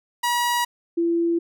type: tone pair in turn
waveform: sawtooth / sine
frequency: 962 / 338 Hz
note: B5 / E4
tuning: -46 / +43 cents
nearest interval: octave + tritone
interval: 1811 cents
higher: first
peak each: -16 / -18 dBFS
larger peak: first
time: 0.23-0.65 / 0.97-1.39 s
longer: neither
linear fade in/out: 10 ms
effects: none